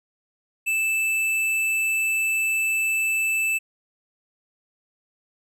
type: tone with hard clipping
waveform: sine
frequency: 2637 Hz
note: E7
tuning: in tune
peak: -22 dBFS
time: 0.66-3.59 s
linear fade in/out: 20 ms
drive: 11 dB
effects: none